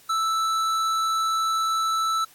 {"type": "tone with hard clipping", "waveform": "triangle", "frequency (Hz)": 1318.5, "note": "E6", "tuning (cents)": 0, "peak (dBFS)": -23, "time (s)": [0.09, 2.25], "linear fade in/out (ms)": 10, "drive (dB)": 16, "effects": ["white hiss -53 dBFS RMS until 2.34 s", "AAC 64 kbps"]}